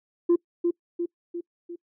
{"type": "tone with echo", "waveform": "sine", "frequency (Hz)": 344.9, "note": "F4", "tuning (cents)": -22, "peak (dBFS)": -14, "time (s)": [0.29, 0.36], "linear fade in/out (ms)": 10, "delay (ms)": 350, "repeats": 4, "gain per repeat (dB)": -5, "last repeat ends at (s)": 1.76, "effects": ["noise-tail reverb RT60 0.1 s tail -25 dB re dry", "tanh soft clip ceiling -14 dBFS"]}